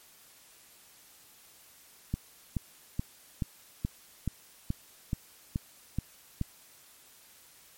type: click train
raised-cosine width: 5 ms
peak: -17 dBFS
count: 11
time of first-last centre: 2.14-6.414 s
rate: 2.34 Hz
effects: white hiss -57 dBFS RMS until 7.77 s + MP3 64 kbps